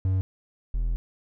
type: tone pair in turn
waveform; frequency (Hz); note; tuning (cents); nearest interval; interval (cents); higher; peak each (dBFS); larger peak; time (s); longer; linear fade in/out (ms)
triangle; 94.3 / 41.55; F#2 / E1; +33 / +15; octave + major second; 1418; first; -19 / -21; first; 0.05-0.21 / 0.74-0.96; second; 0
effects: none